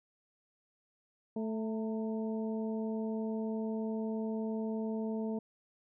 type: harmonic tone with a mistuned harmonic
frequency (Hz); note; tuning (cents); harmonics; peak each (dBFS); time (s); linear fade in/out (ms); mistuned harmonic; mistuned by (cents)
220; A3; 0; 1 / 2 / 3 / 4; -34 / -39 / -45 / -50; 1.36-5.39; 5; 4; +50
effects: none

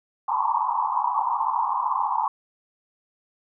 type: band-pass noise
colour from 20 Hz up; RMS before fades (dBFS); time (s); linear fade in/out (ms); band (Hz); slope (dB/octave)
white; -24; 0.28-2.28; 2; 820 to 1100; 96
effects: none

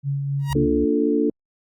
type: tone with tremolo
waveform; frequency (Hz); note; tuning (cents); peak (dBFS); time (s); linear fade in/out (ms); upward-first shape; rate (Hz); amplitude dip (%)
sine; 139.9; C#3; +16; -20; 0.03-0.68; 50; sine; 3.7; 30
type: tone with exponential growth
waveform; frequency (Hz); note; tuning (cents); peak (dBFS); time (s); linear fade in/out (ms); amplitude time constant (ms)
sawtooth; 949; A#5; +31; -19; 0.39-0.53; 1; 29
type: tone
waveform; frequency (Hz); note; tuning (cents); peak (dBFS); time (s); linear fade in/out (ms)
sine; 69.3; C#2; 0; -28; 0.5-0.85; 5
type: chord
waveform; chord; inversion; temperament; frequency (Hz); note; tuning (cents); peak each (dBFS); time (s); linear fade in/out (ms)
sine; Bb major seventh; none; equal with one note detuned; 232.1 / 293.7 / 349.2 / 440; Bb3 / D4 / F4 / A4; -7 / 0 / 0 / 0; -24 / -20 / -26 / -22; 0.55-1.3; 5
effects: Opus 48 kbps

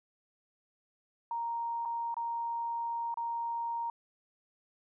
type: tone with dropouts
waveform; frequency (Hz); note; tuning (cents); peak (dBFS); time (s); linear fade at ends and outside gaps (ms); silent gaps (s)
sine; 932.3; A#5; 0; -32; 1.31-3.9; 2; 1.852-1.856 / 2.143-2.167 / 3.142-3.172
effects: none

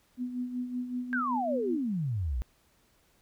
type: tone with tremolo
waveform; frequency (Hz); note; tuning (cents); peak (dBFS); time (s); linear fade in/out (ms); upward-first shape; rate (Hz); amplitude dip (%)
sine; 248.3; B3; +9; -29; 0.17-1.79; 50; sine; 5.3; 60
type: exponential sweep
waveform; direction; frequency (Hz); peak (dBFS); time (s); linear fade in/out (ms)
sine; down; 1620 to 53.9; -28; 1.13-2.42; 0
effects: pink hiss -67 dBFS RMS until 3.21 s

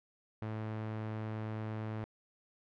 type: tone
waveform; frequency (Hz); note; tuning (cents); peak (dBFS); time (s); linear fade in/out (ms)
sawtooth; 109; A2; -16; -33; 0.42-2.04; 0
effects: low-pass 2000 Hz 12 dB/octave

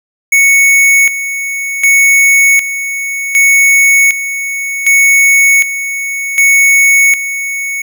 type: tone with tremolo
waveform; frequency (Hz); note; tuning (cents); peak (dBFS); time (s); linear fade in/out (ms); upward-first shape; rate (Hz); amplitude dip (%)
square; 2217; C#7; 0; -5; 0.32-7.82; 5; square; 0.66; 70
effects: none

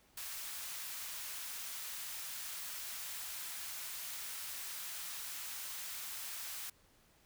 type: high-pass noise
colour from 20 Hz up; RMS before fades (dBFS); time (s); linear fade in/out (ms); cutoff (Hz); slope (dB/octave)
white; -44; 0.17-6.7; 5; 1000; 12
effects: pink hiss -68 dBFS RMS until 7.25 s

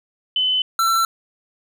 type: tone pair in turn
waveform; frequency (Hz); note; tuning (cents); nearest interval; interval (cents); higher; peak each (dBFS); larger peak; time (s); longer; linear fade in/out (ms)
sine / square; 3027 / 1344.1; F#7 / E6; +39 / +33; octave + major second; 1406; first; -16; neither; 0.36-0.62 / 0.79-1.05; neither; 2
effects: none

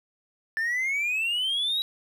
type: exponential sweep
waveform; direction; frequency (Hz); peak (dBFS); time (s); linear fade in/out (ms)
triangle; up; 1760 to 3898; -22; 0.57-1.82; 0
effects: tanh soft clip ceiling -18 dBFS + 10-bit

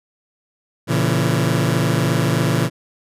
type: chord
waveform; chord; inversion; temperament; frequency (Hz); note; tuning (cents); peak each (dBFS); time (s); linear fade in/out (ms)
sawtooth; A# diminished; none; just; 116.54 / 139.85 / 167.82; A#2 / C#3 / E3; 0 / +16 / +31; -16; 0.87-2.7; 50
effects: resampled to 32000 Hz

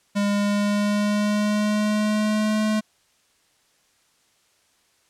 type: tone with pitch glide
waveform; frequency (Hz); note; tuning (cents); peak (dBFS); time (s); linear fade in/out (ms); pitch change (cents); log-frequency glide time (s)
square; 203.1 to 214.9; G#3 to A3; -38 to -41; -20; 0.15-2.81; 20; +97; 0.26-2.64
effects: white hiss -63 dBFS RMS until 5.09 s + low-pass 9000 Hz 12 dB/octave

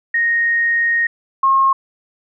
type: tone pair in turn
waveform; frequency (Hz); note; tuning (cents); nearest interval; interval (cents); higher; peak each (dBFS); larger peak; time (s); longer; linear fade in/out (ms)
sine; 1863 / 1077.6; A#6 / C#6; -2 / -49; major sixth; 947; first; -13 / -10; second; 0.14-1.07 / 1.43-1.73; first; 5
effects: none

